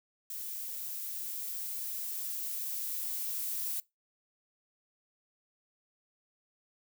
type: noise with level ramp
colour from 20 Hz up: violet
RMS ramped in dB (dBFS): -40 to -35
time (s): 0.3-3.8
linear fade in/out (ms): 2
effects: noise-tail reverb RT60 0.2 s tail -22 dB re dry